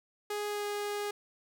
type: tone with pitch glide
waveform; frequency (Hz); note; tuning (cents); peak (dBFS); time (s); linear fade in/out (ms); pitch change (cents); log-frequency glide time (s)
sawtooth; 415.3 to 412; G#4 to G#4; 0 to -14; -29; 0.3-1.11; 5; -14; 0.48-0.64
effects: none